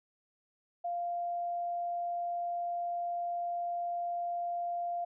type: tone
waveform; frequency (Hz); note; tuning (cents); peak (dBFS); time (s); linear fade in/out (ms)
sine; 696; F5; -6; -32; 0.84-5.05; 10
effects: none